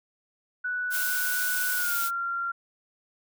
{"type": "tone with pitch glide", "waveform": "sine", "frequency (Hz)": [1480, 1380.9], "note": ["F#6", "F6"], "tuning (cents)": [0, -20], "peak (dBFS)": -27, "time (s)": [0.64, 2.52], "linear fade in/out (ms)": 10, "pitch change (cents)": -120, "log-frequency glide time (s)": [1.74, 2.03]}
{"type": "noise", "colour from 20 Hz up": "blue", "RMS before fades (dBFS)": -30, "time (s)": [0.9, 2.11], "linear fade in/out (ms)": 50}
{"effects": []}